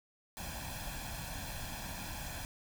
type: noise with comb filter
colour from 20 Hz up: pink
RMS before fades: -42 dBFS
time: 0.37-2.45 s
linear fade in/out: 0 ms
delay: 1.2 ms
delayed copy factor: +0.75
effects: none